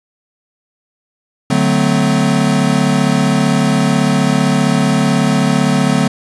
square chord, D dominant seventh, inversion none, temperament equal with one note detuned, 146.83 / 185 / 220 / 255.7 Hz, D3 / F#3 / A3 / C4, 0 / 0 / 0 / -40 cents, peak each -17 dBFS, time 1.5-6.08 s, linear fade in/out 5 ms, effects resampled to 24000 Hz + 7-bit

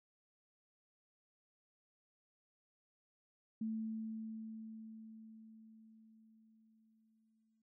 sine tone with exponential decay, 221 Hz, A3, 8 cents sharp, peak -36 dBFS, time 3.61-7.62 s, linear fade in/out 5 ms, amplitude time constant 870 ms, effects none

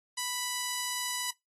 5% pulse tone, 987.8 Hz, B5, in tune, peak -19 dBFS, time 0.17-1.31 s, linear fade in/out 10 ms, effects noise-tail reverb RT60 0.2 s tail -23 dB re dry + AAC 32 kbps

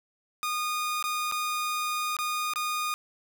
sawtooth tone with dropouts, 1227 Hz, D#6, 25 cents flat, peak -24 dBFS, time 0.43-2.94 s, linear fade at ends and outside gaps 0 ms, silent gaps 1.026-1.04 / 1.314-1.322 / 2.167-2.188 / 2.536-2.559 s, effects none

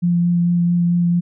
sine tone with vibrato, 173.5 Hz, F3, 11 cents flat, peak -13 dBFS, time 0.02-1.21 s, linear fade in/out 20 ms, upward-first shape sine, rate 4.5 Hz, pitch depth 11 cents each way, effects none

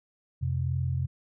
sine tone pair together, 88.63 / 130.81 Hz, F2 / C3, +26 / 0 cents, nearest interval perfect fifth, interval 674 cents, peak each -29 / -28 dBFS, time 0.41-1.07 s, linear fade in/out 20 ms, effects none

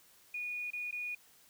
sine tone with dropouts, 2455 Hz, D#7, 24 cents flat, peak -36 dBFS, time 0.34-1.15 s, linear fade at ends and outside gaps 5 ms, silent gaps 0.705-0.732 / 0.911-0.925 s, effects white hiss -63 dBFS RMS until 1.49 s

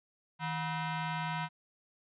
sawtooth ring-modulated tone, 563 Hz, C#5, 27 cents sharp, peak -26 dBFS, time 0.39-1.49 s, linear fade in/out 50 ms, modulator 403 Hz, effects resampled to 8000 Hz

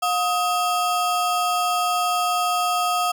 square ring-modulated tone, 987.8 Hz, B5, in tune, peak -17 dBFS, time 0.02-3.12 s, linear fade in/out 10 ms, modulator 272 Hz, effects none

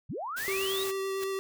sine linear sweep, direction up, 75.2 to 3900 Hz, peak -33 dBFS, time 0.09-0.84 s, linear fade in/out 10 ms
white noise, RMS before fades -38 dBFS, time 0.36-0.92 s, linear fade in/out 20 ms
square tone with vibrato, 387.2 Hz, G4, 21 cents flat, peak -31 dBFS, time 0.48-1.39 s, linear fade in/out 0 ms, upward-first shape sine, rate 8.9 Hz, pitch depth 10 cents each way
white noise with exponential growth, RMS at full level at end -36 dBFS, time 1.13-1.24 s, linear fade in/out 2 ms, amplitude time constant 22 ms
effects none

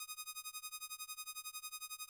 5% pulse tone with tremolo, 1244.5 Hz, D#6, in tune, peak -30 dBFS, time 0-2.09 s, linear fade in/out 2 ms, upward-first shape sine, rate 11 Hz, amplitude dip 95%, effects 12-bit

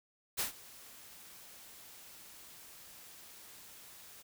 white noise with ADSR envelope, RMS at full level -33 dBFS, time 0.37-4.23 s, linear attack 26 ms, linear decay 120 ms, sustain -21 dB, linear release 20 ms, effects none

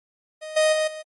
45% pulse tone with level steps, 622.3 Hz, D#5, in tune, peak -33 / -16 / -20 / -33 dBFS, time 0.41-1.03 s, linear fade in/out 20 ms, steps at 0.56 / 0.72 / 0.87 s, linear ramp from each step 10 ms, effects MP3 48 kbps

